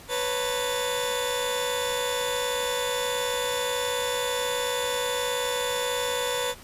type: tone cluster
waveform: sawtooth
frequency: 494.4 / 553 / 907 / 3512 Hz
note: B4 / C#5 / A#5 / A7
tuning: +2 / -4 / -48 / -4 cents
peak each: -24 / -29 / -32 / -29 dBFS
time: 0.08-6.55 s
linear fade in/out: 50 ms
effects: pink hiss -47 dBFS RMS until 6.63 s + resampled to 32000 Hz